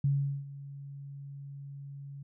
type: tone with ADSR envelope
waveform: sine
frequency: 140 Hz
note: C#3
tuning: 18 cents sharp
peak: -23 dBFS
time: 0.04-2.23 s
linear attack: 4 ms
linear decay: 400 ms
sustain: -18 dB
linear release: 7 ms
effects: none